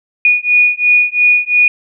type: beating tone pair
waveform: sine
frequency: 2456 / 2458.9 Hz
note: D#7 / D#7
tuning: -23 / -21 cents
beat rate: 2.9 Hz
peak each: -11 dBFS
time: 0.25-1.68 s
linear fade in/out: 2 ms
effects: none